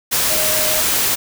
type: tone in noise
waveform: sine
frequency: 621 Hz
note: D#5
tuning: 3 cents flat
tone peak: -24 dBFS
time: 0.29-0.82 s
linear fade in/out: 20 ms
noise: white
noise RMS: -17 dBFS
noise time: 0.11-1.16 s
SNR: -10 dB
effects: none